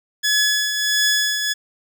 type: tone with tremolo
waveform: 15% pulse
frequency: 1700 Hz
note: G#6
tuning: 40 cents sharp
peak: -8 dBFS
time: 0.23-1.54 s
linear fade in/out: 20 ms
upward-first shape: triangle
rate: 1.5 Hz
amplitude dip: 55%
effects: none